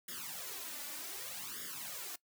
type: noise with flanger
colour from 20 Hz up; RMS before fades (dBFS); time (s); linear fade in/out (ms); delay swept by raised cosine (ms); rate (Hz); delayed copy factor
white; -44; 0.08-2.16; 5; 0.58 to 3.48; 0.65; +1
effects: noise-tail reverb RT60 0.1 s tail -21 dB re dry + high-pass 150 Hz 12 dB/octave